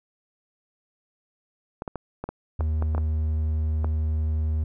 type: clicks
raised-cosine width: 1 ms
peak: -17 dBFS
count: 10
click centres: 1.821 / 1.878 / 1.957 / 2.24 / 2.29 / 2.608 / 2.824 / 2.949 / 2.98 / 3.845 s
type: tone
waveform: triangle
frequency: 77.78 Hz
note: D#2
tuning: in tune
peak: -20 dBFS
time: 2.59-4.64 s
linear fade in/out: 5 ms
effects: none